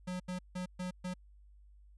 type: tone bursts at uneven times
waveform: square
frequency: 181.9 Hz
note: F#3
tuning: 29 cents flat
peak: -37 dBFS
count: 5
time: 0.07-0.2 / 0.28-0.39 / 0.55-0.66 / 0.79-0.91 / 1.04-1.14 s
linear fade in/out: 10 ms
effects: added 50 Hz sine -56 dBFS peak until 1.97 s + resampled to 24000 Hz